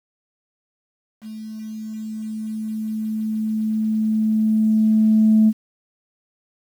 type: tone with level ramp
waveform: sine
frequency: 217.7 Hz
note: A3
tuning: 18 cents flat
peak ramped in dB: -31 to -9 dBFS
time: 1.21-5.53 s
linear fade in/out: 50 ms
effects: tanh soft clip ceiling -6 dBFS + 8-bit